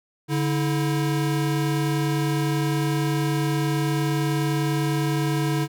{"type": "tone pair together", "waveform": "square", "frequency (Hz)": [144.39, 323.7], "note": ["D3", "E4"], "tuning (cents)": [-29, -31], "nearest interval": "octave + major second", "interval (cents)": 1398, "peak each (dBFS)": [-23, -27], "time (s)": [0.28, 5.68], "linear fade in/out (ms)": 50, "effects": []}